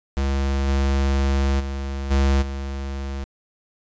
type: tone with level steps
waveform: square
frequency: 68.4 Hz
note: C#2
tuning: 23 cents flat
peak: -20 / -18 / -26 / -16 / -27 dBFS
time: 0.17-3.24 s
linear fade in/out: 0 ms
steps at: 0.67 / 1.59 / 2.1 / 2.41 s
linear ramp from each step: 20 ms
effects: resampled to 16000 Hz